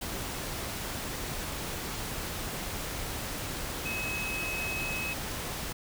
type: tone in noise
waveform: sine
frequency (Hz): 2563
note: E7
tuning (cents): -49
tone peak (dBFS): -33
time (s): 3.85-5.14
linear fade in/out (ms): 10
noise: pink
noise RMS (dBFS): -36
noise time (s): 0.01-5.73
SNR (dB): 0
effects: none